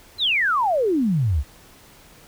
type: exponential sweep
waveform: sine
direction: down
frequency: 4186 to 62 Hz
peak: -17 dBFS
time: 0.18-1.44 s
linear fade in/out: 50 ms
effects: pink hiss -49 dBFS RMS until 2.27 s